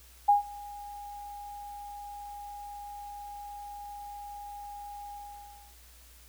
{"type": "tone with ADSR envelope", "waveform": "sine", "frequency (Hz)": 818, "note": "G#5", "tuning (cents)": -26, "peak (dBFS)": -16, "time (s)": [0.28, 5.76], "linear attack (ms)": 12, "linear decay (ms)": 130, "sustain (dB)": -24, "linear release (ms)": 640, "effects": ["added 60 Hz sine -55 dBFS peak until 6.28 s", "white hiss -57 dBFS RMS until 6.28 s"]}